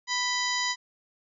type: harmonic tone with a mistuned harmonic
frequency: 988 Hz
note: B5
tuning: in tune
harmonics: 1 / 2 / 3 / 4 / 5 / 6 / 7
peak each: -32 / -30 / -37 / -34 / -33 / -38 / -36 dBFS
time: 0.07-0.76 s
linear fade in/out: 50 ms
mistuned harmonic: 3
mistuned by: +71 cents
effects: none